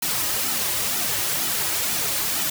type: noise with flanger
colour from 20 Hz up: white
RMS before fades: -24 dBFS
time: 0.02-2.5 s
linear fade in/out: 5 ms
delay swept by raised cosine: 1.8 to 4.5 ms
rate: 2.1 Hz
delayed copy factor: -0.75
effects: none